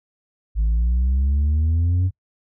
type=exponential sweep; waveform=sine; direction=up; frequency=52.2 to 94.4 Hz; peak=-13 dBFS; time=0.55-2.11 s; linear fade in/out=50 ms; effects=noise-tail reverb RT60 0.1 s tail -24 dB re dry + tanh soft clip ceiling -15 dBFS